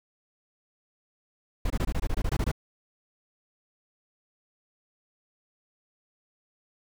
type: noise bursts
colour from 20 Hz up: brown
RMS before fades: -26 dBFS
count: 12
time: 1.65-2.516 s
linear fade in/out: 5 ms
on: 52 ms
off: 22 ms
effects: none